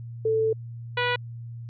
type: tone pair in turn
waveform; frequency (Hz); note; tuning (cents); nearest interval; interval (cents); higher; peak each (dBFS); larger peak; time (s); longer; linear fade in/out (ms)
sine / 10% pulse; 441.6 / 488.8; A4 / B4; +6 / -18; major second; 176; second; -20 / -14; second; 0.25-0.53 / 0.97-1.16; first; 5
effects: added 117 Hz sine -35 dBFS peak until 1.69 s + resampled to 11025 Hz